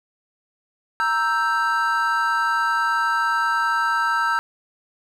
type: chord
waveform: triangle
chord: E diminished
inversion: second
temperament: equal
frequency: 932.3 / 1318.5 / 1568 Hz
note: Bb5 / E6 / G6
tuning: 0 / 0 / 0 cents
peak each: -22 / -20 / -21 dBFS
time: 1-4.39 s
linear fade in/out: 0 ms
effects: none